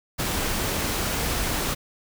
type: noise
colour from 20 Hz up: pink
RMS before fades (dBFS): -26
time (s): 0.18-1.75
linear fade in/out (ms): 20
effects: none